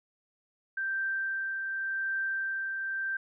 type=tone with tremolo; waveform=sine; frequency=1568 Hz; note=G6; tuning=in tune; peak=-28 dBFS; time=0.77-3.17 s; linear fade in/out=5 ms; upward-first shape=triangle; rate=0.88 Hz; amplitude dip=35%; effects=none